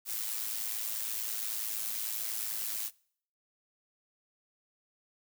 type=noise with amplitude modulation; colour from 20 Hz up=blue; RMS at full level=-33 dBFS; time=0.05-2.91 s; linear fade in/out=50 ms; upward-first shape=sine; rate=109 Hz; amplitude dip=60%; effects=noise-tail reverb RT60 0.6 s tail -24 dB re dry